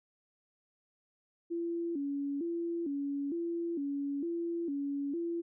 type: tone with vibrato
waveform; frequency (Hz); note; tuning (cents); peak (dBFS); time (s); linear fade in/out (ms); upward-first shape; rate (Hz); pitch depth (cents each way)
sine; 309.2; D#4; -11; -32; 1.5-5.42; 20; square; 1.1; 160
effects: none